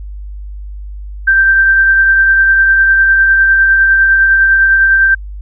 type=tone with tremolo; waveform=sine; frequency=1568 Hz; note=G6; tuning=in tune; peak=-4 dBFS; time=1.27-5.15 s; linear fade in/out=10 ms; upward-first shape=triangle; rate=9.9 Hz; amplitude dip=30%; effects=added 50 Hz sine -23 dBFS peak until 5.41 s